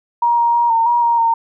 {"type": "tone with pitch steps", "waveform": "sine", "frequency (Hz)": [946, 940, 946, 912, 953, 938, 918], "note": ["A#5", "A#5", "A#5", "A#5", "A#5", "A#5", "A#5"], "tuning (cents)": [25, 14, 25, -38, 38, 11, -27], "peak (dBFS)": -11, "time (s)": [0.22, 1.34], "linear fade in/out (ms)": 5, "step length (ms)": 160, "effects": []}